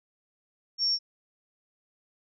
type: tone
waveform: sine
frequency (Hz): 5490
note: F8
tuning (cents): -31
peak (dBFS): -23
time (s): 0.78-0.99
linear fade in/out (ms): 50
effects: none